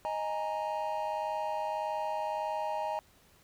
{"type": "chord", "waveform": "triangle", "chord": "D# suspended fourth", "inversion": "none", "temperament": "equal", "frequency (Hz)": [622.3, 830.6, 932.3], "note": ["D#5", "G#5", "A#5"], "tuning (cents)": [0, 0, 0], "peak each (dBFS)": -34, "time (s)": [0.05, 2.99], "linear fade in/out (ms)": 0, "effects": ["pink hiss -63 dBFS RMS until 3.43 s"]}